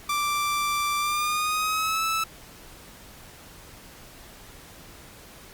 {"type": "tone with pitch glide", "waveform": "sawtooth", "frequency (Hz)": [1174.7, 1311], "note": ["D6", "E6"], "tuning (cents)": [0, -10], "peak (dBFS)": -20, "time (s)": [0.09, 2.24], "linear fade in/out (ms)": 5, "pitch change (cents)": 190, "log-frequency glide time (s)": [0.98, 2.04], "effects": ["pink hiss -47 dBFS RMS until 5.53 s", "Opus 48 kbps"]}